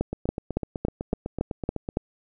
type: two click trains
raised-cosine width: 2 ms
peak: -16 / -10 dBFS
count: 15 / 8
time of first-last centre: 0.13-1.889 / 0.01-1.971 s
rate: 7.96 / 3.57 Hz
effects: none